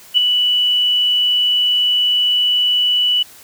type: tone with ADSR envelope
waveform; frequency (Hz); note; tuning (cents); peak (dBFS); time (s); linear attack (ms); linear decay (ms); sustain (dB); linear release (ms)
sine; 2960; F#7; 0; -6; 0.14-3.23; 36; 5; -6; 8
effects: white hiss -42 dBFS RMS until 3.43 s